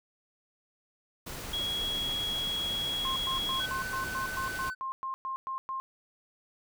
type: noise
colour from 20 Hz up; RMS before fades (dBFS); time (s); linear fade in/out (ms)
pink; -40; 1.26-4.7; 10
type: tone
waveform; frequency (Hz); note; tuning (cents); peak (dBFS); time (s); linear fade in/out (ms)
sine; 3322; G#7; 0; -30; 1.53-3.66; 5
type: tone bursts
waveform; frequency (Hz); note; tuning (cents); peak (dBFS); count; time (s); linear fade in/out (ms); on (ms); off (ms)
sine; 1061; C6; +24; -32; 13; 3.05-5.8; 0; 110; 110
type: tone with tremolo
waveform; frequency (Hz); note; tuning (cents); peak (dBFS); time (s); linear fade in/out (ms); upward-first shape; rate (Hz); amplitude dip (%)
triangle; 1513; F#6; +38; -32; 3.59-4.75; 20; sine; 19; 25
effects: none